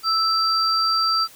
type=tone pair together; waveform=sine; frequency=1318.5 / 4699 Hz; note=E6 / D8; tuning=0 / 0 cents; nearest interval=octave + minor seventh; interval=2200 cents; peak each=-20 dBFS; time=0.03-1.28 s; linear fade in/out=50 ms; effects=white hiss -47 dBFS RMS until 1.35 s